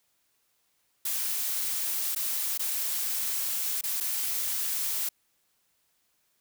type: noise with dropouts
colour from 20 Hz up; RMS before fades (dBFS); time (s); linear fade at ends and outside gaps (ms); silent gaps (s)
blue; -30; 1.05-5.09; 5; 2.15-2.16 / 2.577-2.593 / 3.812-3.836 / 4.003-4.007
effects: white hiss -72 dBFS RMS until 6.4 s